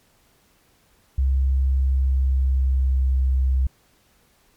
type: tone with pitch glide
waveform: sine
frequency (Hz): 66.5 to 65.36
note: C2 to C2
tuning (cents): +29 to -1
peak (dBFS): -16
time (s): 1.18-3.67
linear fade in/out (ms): 5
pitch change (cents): -30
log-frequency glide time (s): 1.63-3.17
effects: pink hiss -60 dBFS RMS until 4.56 s + MP3 96 kbps